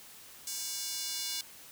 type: tone with high-pass filter sweep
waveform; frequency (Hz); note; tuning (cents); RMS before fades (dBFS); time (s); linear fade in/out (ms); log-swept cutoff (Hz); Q
square; 319.2; D#4; +44; -37; 0.47-1.41; 2; 6300 to 4200; 1.5
effects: white hiss -52 dBFS RMS until 1.71 s